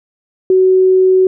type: tone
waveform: sine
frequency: 374.2 Hz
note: F#4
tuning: 20 cents sharp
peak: -6 dBFS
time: 0.5-1.27 s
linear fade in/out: 2 ms
effects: none